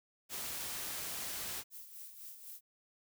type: noise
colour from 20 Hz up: white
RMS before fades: -41 dBFS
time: 0.29-1.64 s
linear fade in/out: 50 ms
type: noise with tremolo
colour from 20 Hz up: violet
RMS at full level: -48 dBFS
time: 1.7-2.61 s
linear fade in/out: 50 ms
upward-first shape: sine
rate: 4 Hz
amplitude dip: 55%
effects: none